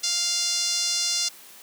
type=tone with band-pass filter; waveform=5% pulse; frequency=698.5 Hz; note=F5; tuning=in tune; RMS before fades=-25 dBFS; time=0.03-1.29 s; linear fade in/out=10 ms; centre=5300 Hz; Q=2.1; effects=white hiss -47 dBFS RMS until 1.62 s + high-pass 200 Hz 12 dB/octave